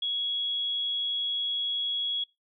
sine tone, 3337 Hz, G#7, 8 cents sharp, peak -27 dBFS, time 0.02-2.24 s, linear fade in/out 5 ms, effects noise-tail reverb RT60 0.2 s tail -21 dB re dry

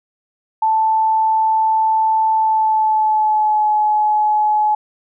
sine tone with pitch glide, 880 to 849.5 Hz, A5 to G#5, 0 to +39 cents, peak -12 dBFS, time 0.62-4.75 s, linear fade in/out 5 ms, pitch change -61 cents, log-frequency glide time 2.34-3.7 s, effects none

